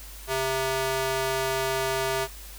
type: tone with high-pass filter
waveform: square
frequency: 132.5 Hz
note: C3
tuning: 22 cents sharp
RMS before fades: -27 dBFS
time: 0.27-2.28 s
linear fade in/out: 50 ms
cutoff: 480 Hz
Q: 0.92
effects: added 50 Hz sine -42 dBFS peak until 2.58 s + white hiss -45 dBFS RMS until 2.58 s